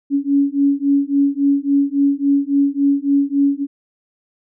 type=beating tone pair; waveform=sine; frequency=278.9 / 282.5 Hz; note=C#4 / C#4; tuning=+11 / +33 cents; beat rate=3.6 Hz; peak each=-16 dBFS; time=0.1-3.67 s; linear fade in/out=50 ms; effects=none